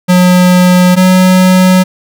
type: tone pair in turn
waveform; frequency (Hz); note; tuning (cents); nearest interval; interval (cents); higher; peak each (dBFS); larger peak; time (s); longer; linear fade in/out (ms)
square; 180.7 / 184.71; F#3 / F#3; -41 / -3; unison; 38; second; -4; neither; 0.08-0.96 / 0.96-1.84; neither; 20
effects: none